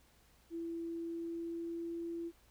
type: tone with pitch glide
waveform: sine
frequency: 334.1 to 337.2 Hz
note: E4 to E4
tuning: +23 to +39 cents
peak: -38 dBFS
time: 0.5-2.32 s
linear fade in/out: 50 ms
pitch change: +16 cents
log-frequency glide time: 0.93-2.04 s
effects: added 60 Hz sine -70 dBFS peak until 2.5 s + pink hiss -68 dBFS RMS until 2.5 s